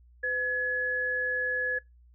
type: tone pair together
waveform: sine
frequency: 504 / 1695.2 Hz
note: B4 / G#6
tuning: +35 / +35 cents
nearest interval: octave + major sixth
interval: 2100 cents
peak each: -35 / -27 dBFS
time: 0.23-1.79 s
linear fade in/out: 10 ms
effects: noise-tail reverb RT60 0.2 s tail -25 dB re dry + added 60 Hz sine -54 dBFS peak until 2.14 s